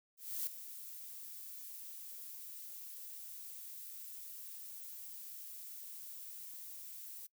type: noise with ADSR envelope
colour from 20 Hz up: violet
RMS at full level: -37 dBFS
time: 0.17-7.27 s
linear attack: 300 ms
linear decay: 3 ms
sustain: -12 dB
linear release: 10 ms
effects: noise-tail reverb RT60 0.1 s tail -23 dB re dry